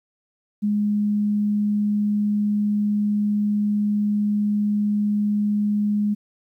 sine tone, 207.7 Hz, G#3, in tune, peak -18 dBFS, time 0.62-6.15 s, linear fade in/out 20 ms, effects 10-bit

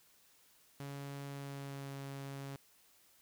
sawtooth tone with pitch glide, 140.3 to 137.97 Hz, C#3 to C#3, +21 to -8 cents, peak -39 dBFS, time 0.8-2.56 s, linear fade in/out 2 ms, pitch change -29 cents, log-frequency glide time 1.28-1.96 s, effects white hiss -67 dBFS RMS until 3.21 s

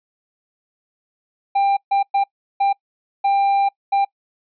triangle tone bursts at uneven times, 794 Hz, G5, 22 cents sharp, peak -12 dBFS, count 6, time 1.55-1.77 / 1.91-2.03 / 2.14-2.24 / 2.6-2.73 / 3.24-3.69 / 3.92-4.05 s, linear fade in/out 10 ms, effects noise-tail reverb RT60 0.1 s tail -25 dB re dry + resampled to 11025 Hz

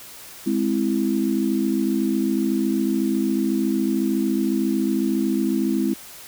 sine chord, Ab augmented, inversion none, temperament equal, 207.7 / 261.6 / 329.6 Hz, Ab3 / C4 / E4, 0 / 0 / 0 cents, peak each -23 dBFS, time 0.46-5.94 s, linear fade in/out 10 ms, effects white hiss -41 dBFS RMS until 6.27 s

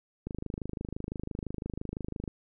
click train, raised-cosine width 3 ms, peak -22 dBFS, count 53, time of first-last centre 0.27-2.278 s, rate 25.9 Hz, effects none

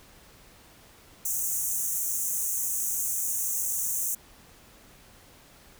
pink high-pass noise, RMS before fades -29 dBFS, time 1.25-4.15 s, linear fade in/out 5 ms, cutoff 6100 Hz, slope 96 dB/octave, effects pink hiss -54 dBFS RMS until 5.79 s

